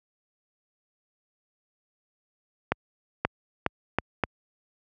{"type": "accelerating click train", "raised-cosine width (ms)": 0.5, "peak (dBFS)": -7, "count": 5, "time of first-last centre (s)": [2.72, 4.237], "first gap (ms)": 530, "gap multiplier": 0.78, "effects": ["high-pass 60 Hz 12 dB/octave"]}